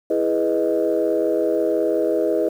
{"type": "chord", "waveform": "sine", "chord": "E major seventh", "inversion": "none", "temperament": "equal", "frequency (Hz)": [329.6, 415.3, 493.9, 622.3], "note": ["E4", "G#4", "B4", "D#5"], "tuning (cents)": [0, 0, 0, 0], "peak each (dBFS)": -22, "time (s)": [0.1, 2.49], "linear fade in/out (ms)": 5, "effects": ["tanh soft clip ceiling -9 dBFS", "8-bit"]}